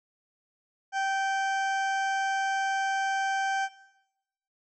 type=harmonic tone; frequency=778 Hz; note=G5; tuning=13 cents flat; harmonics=1 / 2 / 3 / 4 / 6 / 7 / 8 / 9 / 10; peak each=-27 / -31 / -43 / -43 / -50 / -48 / -46 / -54 / -55 dBFS; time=0.92-3.69 s; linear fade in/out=50 ms; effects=noise-tail reverb RT60 0.9 s tail -17 dB re dry